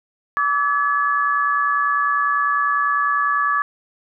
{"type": "tone cluster", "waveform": "sine", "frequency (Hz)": [1152, 1282, 1702], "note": ["D6", "E6", "G#6"], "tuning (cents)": [-34, -49, 42], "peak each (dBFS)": [-18, -26, -21], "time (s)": [0.37, 3.62], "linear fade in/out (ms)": 0, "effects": []}